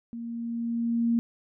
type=tone with level ramp; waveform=sine; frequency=233.1 Hz; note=A#3; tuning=in tune; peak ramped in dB=-34 to -20 dBFS; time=0.13-1.19 s; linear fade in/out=0 ms; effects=none